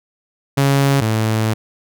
sawtooth tone pair in turn, 138.59 / 110 Hz, C#3 / A2, 0 / 0 cents, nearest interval major third, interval 400 cents, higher first, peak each -8 / -11 dBFS, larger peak first, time 0.57-1.01 / 1.01-1.54 s, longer second, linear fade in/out 10 ms, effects none

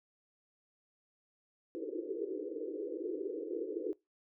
white band-pass noise, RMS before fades -39 dBFS, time 1.75-3.93 s, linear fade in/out 0 ms, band 300 to 490 Hz, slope 96 dB/octave, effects noise-tail reverb RT60 0.2 s tail -23 dB re dry

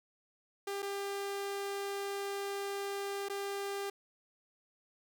sawtooth tone with dropouts, 398.5 Hz, G4, 28 cents sharp, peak -32 dBFS, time 0.67-3.9 s, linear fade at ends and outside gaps 5 ms, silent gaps 0.822-0.826 / 3.286-3.297 s, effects 11-bit

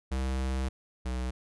square tone pair in turn, 65.41 / 62.88 Hz, C2 / B1, 0 / +32 cents, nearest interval minor second, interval 68 cents, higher first, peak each -29 / -31 dBFS, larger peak first, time 0.11-0.69 / 1.05-1.31 s, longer first, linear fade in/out 10 ms, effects resampled to 24000 Hz

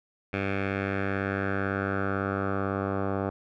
10% pulse tone with low-pass filter sweep, 98 Hz, G2, in tune, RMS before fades -29 dBFS, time 0.33-3.3 s, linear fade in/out 5 ms, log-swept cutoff 2300 to 1000 Hz, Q 3.1, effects none

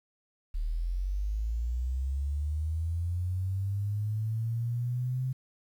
sine linear sweep, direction up, 36.71 to 130.81 Hz, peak -28 dBFS, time 0.54-5.33 s, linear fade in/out 10 ms, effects 10-bit

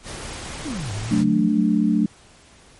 pink noise, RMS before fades -33 dBFS, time 0.03-1.25 s, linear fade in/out 50 ms
sine exponential two-way sweep, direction down then up, 329.6 to 98 to 203.7 Hz, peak -26 dBFS, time 0.65-1.62 s, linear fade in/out 5 ms, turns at 0.92 s
sine chord, D major, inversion first, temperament equal, 185 / 220 / 293.7 Hz, F#3 / A3 / D4, 0 / 0 / 0 cents, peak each -21 / -18 / -21 dBFS, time 1.11-2.06 s, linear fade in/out 5 ms
effects pink hiss -50 dBFS RMS until 2.79 s + MP3 48 kbps

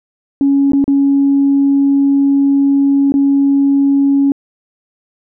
sine tone with dropouts, 278.1 Hz, C#4, 6 cents sharp, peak -7 dBFS, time 0.41-4.32 s, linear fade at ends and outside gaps 1 ms, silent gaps 0.72-0.733 / 0.842-0.879 / 3.121-3.14 s, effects tanh soft clip ceiling -3 dBFS

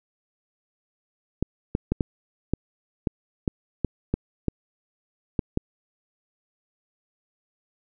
clicks, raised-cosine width 3 ms, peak -9 dBFS, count 12, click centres 1.426 / 1.751 / 1.92 / 2.008 / 2.536 / 3.072 / 3.478 / 3.847 / 4.14 / 4.483 / 5.392 / 5.574 s, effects none

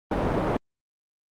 white low-pass noise, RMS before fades -25 dBFS, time 0.11-0.57 s, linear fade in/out 5 ms, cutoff 620 Hz, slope 12 dB/octave, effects Opus 32 kbps

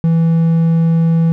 triangle tone, 164.81 Hz, E3, in tune, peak -7 dBFS, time 0.04-1.32 s, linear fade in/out 0 ms, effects none

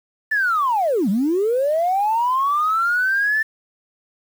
sine linear two-way sweep, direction down then up, 1779 to 181.4 to 1779 Hz, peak -15 dBFS, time 0.31-3.43 s, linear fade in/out 10 ms, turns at 1.09 s, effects tanh soft clip ceiling -12 dBFS + 7-bit

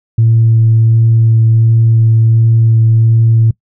sine tone with vibrato, 113.3 Hz, A#2, 49 cents flat, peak -4 dBFS, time 0.18-3.51 s, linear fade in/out 5 ms, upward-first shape sine, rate 1.4 Hz, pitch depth 10 cents each way, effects noise-tail reverb RT60 0.1 s tail -23 dB re dry + tanh soft clip ceiling -1 dBFS

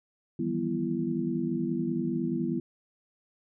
sine tone cluster, 159.1 / 170.4 / 195.2 / 245 / 334.7 Hz, D#3 / F3 / G3 / B3 / E4, +39 / -42 / -7 / -14 / +26 cents, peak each -36 / -37 / -34 / -31 / -32 dBFS, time 0.39-2.6 s, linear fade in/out 5 ms, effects none

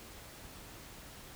silence, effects pink hiss -51 dBFS RMS until 1.35 s

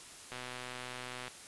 click train, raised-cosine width 0.3 ms, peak -26 dBFS, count 121, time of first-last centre 0.32-1.28 s, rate 125 Hz, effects white hiss -51 dBFS RMS until 1.47 s + resampled to 24000 Hz

